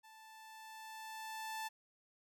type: tone with level ramp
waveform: sawtooth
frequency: 880 Hz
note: A5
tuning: in tune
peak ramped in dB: -54 to -36 dBFS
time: 0.03-1.69 s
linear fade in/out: 20 ms
effects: none